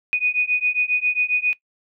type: beating tone pair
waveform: sine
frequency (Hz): 2477 / 2484.4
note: D#7 / D#7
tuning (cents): -8 / -3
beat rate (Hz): 7.4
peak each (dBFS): -21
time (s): 0.13-1.53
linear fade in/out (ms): 0
effects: noise-tail reverb RT60 0.1 s tail -19 dB re dry